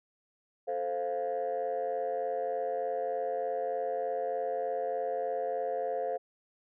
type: chord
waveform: sine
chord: F major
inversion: first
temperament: equal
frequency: 440 / 523.3 / 698.5 Hz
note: A4 / C5 / F5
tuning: 0 / 0 / 0 cents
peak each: -35 / -32 / -33 dBFS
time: 0.67-6.18 s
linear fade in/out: 20 ms
effects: tanh soft clip ceiling -25 dBFS